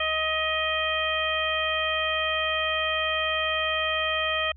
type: harmonic tone with a mistuned harmonic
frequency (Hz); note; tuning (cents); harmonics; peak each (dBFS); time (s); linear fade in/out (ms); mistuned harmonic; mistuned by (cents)
630; D#5; +21; 1 / 2 / 3 / 4 / 5; -30 / -30 / -30 / -30 / -30; 0-4.52; 5; 4; -25
effects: added 69 Hz sine -45 dBFS peak until 4.56 s